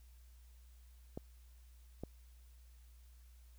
clicks, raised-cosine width 2 ms, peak -29 dBFS, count 2, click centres 1.175 / 2.036 s, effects added 60 Hz sine -57 dBFS peak until 3.58 s + white hiss -72 dBFS RMS until 3.58 s

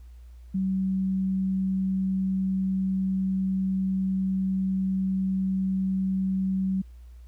sine tone, 190 Hz, F#3, 46 cents sharp, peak -23 dBFS, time 0.54-6.82 s, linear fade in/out 10 ms, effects added 60 Hz sine -43 dBFS peak until 7.27 s + pink hiss -67 dBFS RMS until 7.27 s

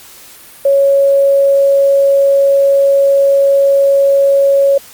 sine tone, 554.4 Hz, C#5, in tune, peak -6 dBFS, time 0.65-4.78 s, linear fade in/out 5 ms, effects white hiss -37 dBFS RMS until 4.93 s + Opus 48 kbps

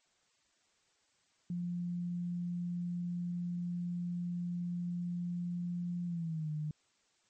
sine tone with pitch glide, 175.1 to 152.43 Hz, F3 to D#3, +5 to -35 cents, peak -34 dBFS, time 1.5-6.71 s, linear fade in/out 2 ms, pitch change -240 cents, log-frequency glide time 6.06-6.51 s, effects white hiss -73 dBFS RMS until 7.29 s + MP3 32 kbps

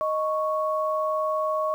sine tone pair together, 622.3 / 1107.9 Hz, D#5 / C#6, 0 / -1 cents, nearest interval minor seventh, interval 999 cents, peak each -25 / -26 dBFS, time 0.01-1.74 s, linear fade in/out 0 ms, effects 9-bit

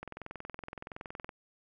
click train, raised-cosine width 0.5 ms, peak -26 dBFS, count 28, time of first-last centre 0.03-1.292 s, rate 21.4 Hz, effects none

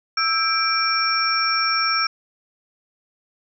sine tone cluster, 1322 / 1605 / 2341 / 5480 Hz, E6 / G6 / D7 / F8, +5 / +40 / -6 / -34 cents, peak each -21 / -29 / -25 / -22 dBFS, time 0.17-2.07 s, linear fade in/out 5 ms, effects none

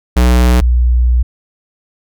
square / sine tone pair in turn, 61.3 / 60.74 Hz, B1 / B1, -12 / -28 cents, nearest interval unison, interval 16 cents, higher first, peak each -7 dBFS, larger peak neither, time 0.16-0.61 / 0.61-1.23 s, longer second, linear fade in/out 10 ms, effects none

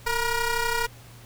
15% pulse ring-modulated tone, 473.9 Hz, A#4, 28 cents sharp, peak -14 dBFS, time 0.06-0.87 s, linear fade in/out 10 ms, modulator 490 Hz, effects added 118 Hz sine -47 dBFS peak until 1.25 s + pink hiss -50 dBFS RMS until 1.25 s

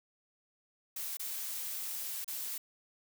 blue noise with dropouts, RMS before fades -39 dBFS, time 0.96-2.58 s, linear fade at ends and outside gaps 5 ms, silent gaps 1.171-1.195 / 2.245-2.278 s, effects none

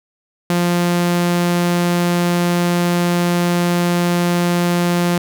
sawtooth tone, 174.61 Hz, F3, in tune, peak -10 dBFS, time 0.5-5.18 s, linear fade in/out 2 ms, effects none

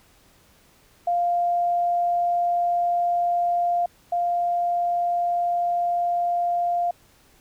sine tone pair in turn, 698.5 / 698.5 Hz, F5 / F5, 0 / 0 cents, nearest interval unison, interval 0 cents, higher neither, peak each -19 / -20 dBFS, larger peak first, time 1.07-3.86 / 4.12-6.91 s, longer neither, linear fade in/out 5 ms, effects pink hiss -57 dBFS RMS until 7.4 s

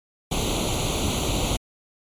pink noise with comb filter, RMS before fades -24 dBFS, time 0.31-1.57 s, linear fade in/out 10 ms, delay 0.29 ms, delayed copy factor +0.9, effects low-pass 11000 Hz 12 dB/octave + MP3 96 kbps

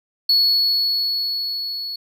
triangle tone with level ramp, 4387 Hz, C#8, 19 cents flat, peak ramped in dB -11 to -25 dBFS, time 0.29-1.96 s, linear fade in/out 5 ms, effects none

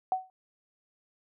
sine tone with exponential decay, 750 Hz, F#5, 23 cents sharp, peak -21 dBFS, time 0.12-0.3 s, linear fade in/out 1 ms, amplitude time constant 38 ms, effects none

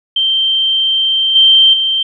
sine tone with level steps, 3136 Hz, G7, in tune, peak -10 / -4 / -11 dBFS, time 0.16-2.03 s, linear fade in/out 5 ms, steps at 1.35 / 1.73 s, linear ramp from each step 10 ms, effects none

